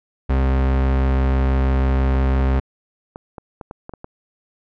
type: tone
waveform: 40% pulse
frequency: 66.1 Hz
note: C2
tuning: 18 cents sharp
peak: -14 dBFS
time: 0.29-2.6 s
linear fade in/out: 10 ms
type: clicks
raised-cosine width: 1 ms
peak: -19 dBFS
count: 11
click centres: 2.149 / 2.354 / 2.404 / 2.562 / 3.159 / 3.382 / 3.612 / 3.711 / 3.894 / 3.937 / 4.044 s
effects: low-pass 2000 Hz 12 dB/octave